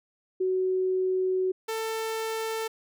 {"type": "tone pair in turn", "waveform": ["sine", "sawtooth"], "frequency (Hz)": [373, 445.2], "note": ["F#4", "A4"], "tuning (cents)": [14, 20], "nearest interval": "minor third", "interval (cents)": 306, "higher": "second", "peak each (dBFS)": [-23, -25], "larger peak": "first", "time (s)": [[0.4, 1.52], [1.68, 2.68]], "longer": "first", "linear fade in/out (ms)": 10, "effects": []}